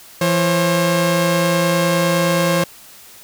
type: tone pair together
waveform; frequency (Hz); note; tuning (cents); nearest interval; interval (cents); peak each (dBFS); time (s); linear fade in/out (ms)
sawtooth; 169.2 / 537.2; E3 / C5; +45 / +46; octave + minor sixth; 2001; -13; 0.21-2.64; 5
effects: white hiss -42 dBFS RMS until 3.23 s